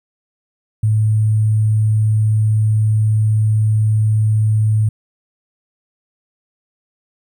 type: tone with sample-and-hold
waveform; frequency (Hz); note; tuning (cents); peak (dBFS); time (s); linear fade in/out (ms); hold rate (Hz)
sine; 108.1; A2; -30; -11; 0.83-4.89; 5; 8820
effects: none